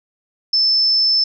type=tone; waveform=sine; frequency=5274 Hz; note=E8; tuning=in tune; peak=-12 dBFS; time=0.53-1.24 s; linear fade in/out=5 ms; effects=none